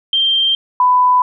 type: tone pair in turn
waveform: sine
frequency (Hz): 3161 / 997.5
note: G7 / B5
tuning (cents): +14 / +17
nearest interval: octave + minor sixth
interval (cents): 1997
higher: first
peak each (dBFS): -11 / -8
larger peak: second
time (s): 0.13-0.55 / 0.8-1.22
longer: neither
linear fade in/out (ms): 2
effects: none